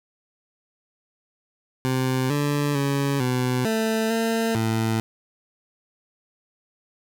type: tone with pitch steps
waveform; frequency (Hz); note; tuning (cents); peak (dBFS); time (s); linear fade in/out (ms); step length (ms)
20% pulse; 129.7 / 145.2 / 139.9 / 126.2 / 221.6 / 226.4 / 112; C3 / D3 / C#3 / B2 / A3 / A3 / A2; -15 / -19 / +16 / +38 / +13 / +50 / +31; -16; 1.85-5; 0; 450
effects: none